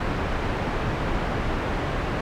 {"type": "low-pass noise", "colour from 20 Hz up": "pink", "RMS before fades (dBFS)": -26, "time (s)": [0, 2.21], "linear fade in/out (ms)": 5, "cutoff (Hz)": 1900, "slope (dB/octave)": 12, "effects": []}